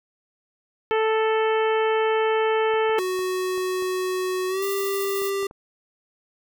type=harmonic tone; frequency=440 Hz; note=A4; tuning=in tune; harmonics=1 / 2 / 3 / 4 / 5 / 6 / 7; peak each=-20 / -26 / -30 / -32 / -34 / -36 / -37 dBFS; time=0.91-2.99 s; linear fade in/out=0 ms
type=clicks; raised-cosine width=1 ms; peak=-29 dBFS; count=8; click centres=2.739 / 2.895 / 3.191 / 3.578 / 3.824 / 5.219 / 5.429 / 5.511 s
type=tone with pitch glide; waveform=square; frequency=370 to 394.3 Hz; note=F#4 to G4; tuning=0 to +10 cents; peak=-24 dBFS; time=2.98-5.47 s; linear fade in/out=5 ms; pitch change=+110 cents; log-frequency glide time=4.48-4.65 s
type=noise with tremolo; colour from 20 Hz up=violet; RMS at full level=-33 dBFS; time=4.62-5.3 s; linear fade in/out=5 ms; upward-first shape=sine; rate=13 Hz; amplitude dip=35%
effects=none